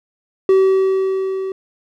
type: tone with level ramp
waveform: triangle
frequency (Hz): 382.3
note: G4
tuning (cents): -43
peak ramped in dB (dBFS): -6 to -19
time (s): 0.49-1.52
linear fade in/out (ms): 2
effects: none